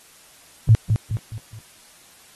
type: tone with echo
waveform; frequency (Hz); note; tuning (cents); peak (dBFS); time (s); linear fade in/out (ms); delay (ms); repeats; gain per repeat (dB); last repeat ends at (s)
sine; 110; A2; 0; -7; 0.69-0.75; 0; 210; 4; -7; 1.59
effects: white hiss -50 dBFS RMS until 2.35 s + AAC 32 kbps